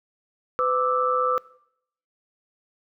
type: tone cluster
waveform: sine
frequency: 504 / 1179 / 1314 Hz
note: B4 / D6 / E6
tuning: +35 / +6 / -6 cents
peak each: -24 dBFS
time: 0.59-1.38 s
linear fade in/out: 0 ms
effects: noise-tail reverb RT60 0.7 s tail -21 dB re dry